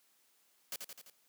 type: noise with echo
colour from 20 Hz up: white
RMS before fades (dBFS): -40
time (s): 0.72-0.76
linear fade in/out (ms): 2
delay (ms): 85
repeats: 4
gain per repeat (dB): -4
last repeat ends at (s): 1.1
effects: white hiss -71 dBFS RMS until 1.28 s + high-pass 200 Hz 12 dB/octave